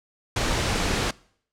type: noise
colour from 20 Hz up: pink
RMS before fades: -24 dBFS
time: 0.36-1.11 s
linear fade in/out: 5 ms
effects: noise-tail reverb RT60 0.6 s tail -23 dB re dry + low-pass 7000 Hz 12 dB/octave